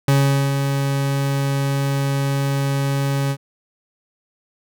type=tone with ADSR envelope; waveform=40% pulse; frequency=138.59 Hz; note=C#3; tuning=in tune; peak=-11 dBFS; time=0.08-3.37 s; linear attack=3 ms; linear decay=430 ms; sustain=-6 dB; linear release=63 ms; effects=none